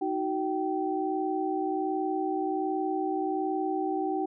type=tone cluster; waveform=sine; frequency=312.7 / 374 / 774 Hz; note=D#4 / F#4 / G5; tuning=+9 / +19 / -22 cents; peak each=-31 dBFS; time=0.01-4.26 s; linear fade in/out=10 ms; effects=none